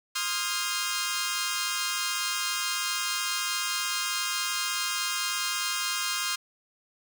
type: chord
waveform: 10% pulse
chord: F minor seventh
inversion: second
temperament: equal with one note detuned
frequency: 1046.5 / 1244.5 / 1396.9 / 1621.4 Hz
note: C6 / Eb6 / F6 / Ab6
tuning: 0 / 0 / 0 / -42 cents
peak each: -25 dBFS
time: 0.15-6.36 s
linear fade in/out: 10 ms
effects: none